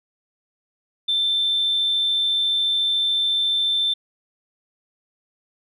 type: tone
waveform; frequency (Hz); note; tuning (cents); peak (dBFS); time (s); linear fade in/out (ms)
sine; 3553; A7; +16; -17; 1.08-3.94; 10
effects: tanh soft clip ceiling -13 dBFS